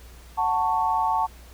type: chord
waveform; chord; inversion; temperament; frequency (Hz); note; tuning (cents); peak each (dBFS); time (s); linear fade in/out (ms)
sine; F# minor; none; just; 740 / 888 / 1110; F#5 / A5 / C#6; 0 / +16 / +2; -27 / -22 / -27; 0.37-1.27; 20
effects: added 60 Hz sine -45 dBFS peak until 1.53 s + pink hiss -51 dBFS RMS until 1.53 s